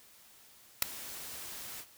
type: noise with ADSR envelope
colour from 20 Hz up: white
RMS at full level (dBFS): -21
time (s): 0.82-1.86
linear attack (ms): 4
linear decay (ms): 5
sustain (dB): -23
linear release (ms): 68
effects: white hiss -59 dBFS RMS until 1.97 s